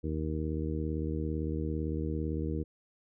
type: harmonic tone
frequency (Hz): 77.78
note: D#2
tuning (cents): 0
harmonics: 1 / 2 / 3 / 4 / 5 / 6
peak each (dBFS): -34 / -37 / -40 / -37 / -42 / -41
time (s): 0.03-2.64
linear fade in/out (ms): 20
effects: none